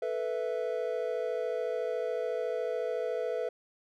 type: chord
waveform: triangle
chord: A suspended second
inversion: none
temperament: equal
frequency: 440 / 493.9 / 659.3 Hz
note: A4 / B4 / E5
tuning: 0 / 0 / 0 cents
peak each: -33 / -31 / -34 dBFS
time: 0.02-3.49 s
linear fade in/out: 5 ms
effects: none